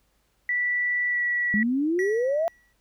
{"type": "tone with pitch glide", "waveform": "sine", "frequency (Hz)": [1962, 1941.7], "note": ["B6", "B6"], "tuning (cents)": [-12, -30], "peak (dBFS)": -22, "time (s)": [0.49, 1.63], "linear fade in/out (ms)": 2, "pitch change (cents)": -18, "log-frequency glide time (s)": [1.08, 1.23]}
{"type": "exponential sweep", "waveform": "sine", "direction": "up", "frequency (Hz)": [201.5, 689], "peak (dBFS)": -21, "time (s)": [1.54, 2.48], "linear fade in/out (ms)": 0}
{"type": "tone with exponential decay", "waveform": "triangle", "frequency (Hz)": 1937, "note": "B6", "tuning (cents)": -34, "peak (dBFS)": -24, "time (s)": [1.99, 2.73], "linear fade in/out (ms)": 1, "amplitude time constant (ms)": 160}
{"effects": ["added 50 Hz sine -69 dBFS peak until 2.8 s", "pink hiss -69 dBFS RMS until 2.8 s"]}